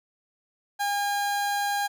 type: tone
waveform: 30% pulse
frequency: 811 Hz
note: G#5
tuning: 41 cents flat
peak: -22 dBFS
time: 0.79-1.88 s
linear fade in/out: 20 ms
effects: none